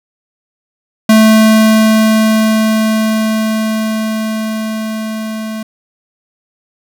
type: tone with level ramp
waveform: square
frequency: 218.9 Hz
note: A3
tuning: 9 cents flat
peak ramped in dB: -4 to -20 dBFS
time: 1.09-5.63 s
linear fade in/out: 5 ms
effects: none